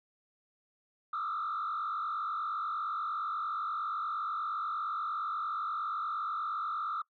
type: tone with frequency modulation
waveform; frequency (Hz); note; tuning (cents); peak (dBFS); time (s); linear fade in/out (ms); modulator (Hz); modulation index
sine; 1269; D#6; +34; -31; 1.13-7.02; 5; 48.5; 1.8
effects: noise-tail reverb RT60 0.1 s tail -22 dB re dry + tanh soft clip ceiling -29 dBFS